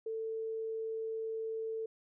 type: tone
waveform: sine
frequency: 445.4 Hz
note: A4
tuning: 21 cents sharp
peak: -35 dBFS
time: 0.06-1.86 s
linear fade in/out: 5 ms
effects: none